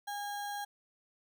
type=tone with sample-and-hold; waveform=sine; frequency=816 Hz; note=G#5; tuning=31 cents flat; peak=-36 dBFS; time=0.07-0.65 s; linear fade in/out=10 ms; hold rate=2450 Hz; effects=none